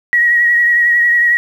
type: tone with vibrato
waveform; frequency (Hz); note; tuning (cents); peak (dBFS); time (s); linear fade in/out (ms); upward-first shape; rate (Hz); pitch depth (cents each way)
sine; 1906; A#6; +38; -8; 0.13-1.37; 0; triangle; 11; 33
effects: 7-bit